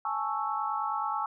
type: chord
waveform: sine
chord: A major seventh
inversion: third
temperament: equal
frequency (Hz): 830.6 / 880 / 1108.7 / 1318.5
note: G#5 / A5 / C#6 / E6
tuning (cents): 0 / 0 / 0 / 0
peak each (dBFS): -34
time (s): 0.05-1.26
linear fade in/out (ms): 2
effects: none